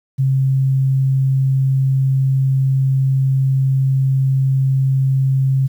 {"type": "tone", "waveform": "sine", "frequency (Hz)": 133.8, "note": "C3", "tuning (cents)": 39, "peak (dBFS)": -12, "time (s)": [0.18, 5.68], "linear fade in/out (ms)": 20, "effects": ["8-bit"]}